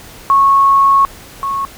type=tone pair in turn; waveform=sine; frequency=1100 / 1100 Hz; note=C#6 / C#6; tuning=-14 / -14 cents; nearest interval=unison; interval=0 cents; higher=neither; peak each=-6 / -15 dBFS; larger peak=first; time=0.3-1.05 / 1.43-1.65 s; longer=first; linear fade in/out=0 ms; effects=pink hiss -36 dBFS RMS until 1.77 s